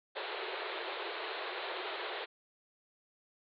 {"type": "band-pass noise", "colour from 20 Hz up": "pink", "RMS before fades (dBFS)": -40, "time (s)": [0.15, 2.26], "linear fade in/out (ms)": 20, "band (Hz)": [350, 4200], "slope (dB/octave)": 96, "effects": []}